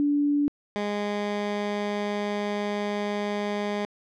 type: tone pair in turn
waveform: sine / 15% pulse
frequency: 289.7 / 206 Hz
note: D4 / G#3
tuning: -24 / -14 cents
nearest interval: tritone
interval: 590 cents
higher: first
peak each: -20 dBFS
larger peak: neither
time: 0-0.48 / 0.76-3.85 s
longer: second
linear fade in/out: 0 ms
effects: low-pass 4000 Hz 12 dB/octave